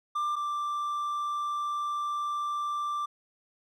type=tone pair in turn; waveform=triangle; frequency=1188 / 1177.8 Hz; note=D6 / D6; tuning=+20 / +5 cents; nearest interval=unison; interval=15 cents; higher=first; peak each=-25 / -27 dBFS; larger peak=first; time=0.15-0.36 / 0.36-3.06 s; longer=second; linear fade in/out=10 ms; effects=none